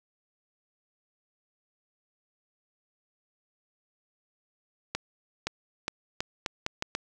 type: accelerating click train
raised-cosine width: 0.2 ms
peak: -12 dBFS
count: 8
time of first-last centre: 4.95-6.951 s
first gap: 520 ms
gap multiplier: 0.79
effects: none